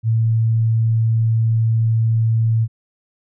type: tone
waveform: sine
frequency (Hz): 112.9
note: A2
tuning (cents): +45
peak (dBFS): -13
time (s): 0.03-2.68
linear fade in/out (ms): 50
effects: none